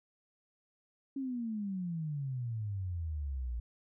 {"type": "exponential sweep", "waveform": "sine", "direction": "down", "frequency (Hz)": [277.3, 57], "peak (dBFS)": -34, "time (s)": [1.16, 3.6], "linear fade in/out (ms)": 5, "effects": []}